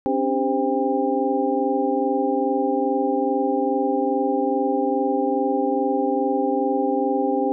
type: tone cluster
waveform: sine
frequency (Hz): 265.6 / 288 / 399.1 / 519 / 799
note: C4 / D4 / G4 / C5 / G5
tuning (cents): +26 / -34 / +31 / -14 / +33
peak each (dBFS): -25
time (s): 0.06-7.52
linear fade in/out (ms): 0
effects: none